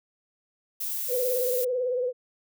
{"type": "noise", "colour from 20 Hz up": "violet", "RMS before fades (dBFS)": -31, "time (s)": [0.8, 1.65], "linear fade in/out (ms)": 10}
{"type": "tone with vibrato", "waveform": "sine", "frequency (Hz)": 500, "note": "B4", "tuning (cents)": 21, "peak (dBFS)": -24, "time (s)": [1.08, 2.13], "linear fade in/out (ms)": 50, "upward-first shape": "triangle", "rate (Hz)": 18, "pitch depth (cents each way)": 70}
{"effects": []}